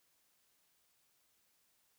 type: silence
effects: white hiss -75 dBFS RMS until 1.98 s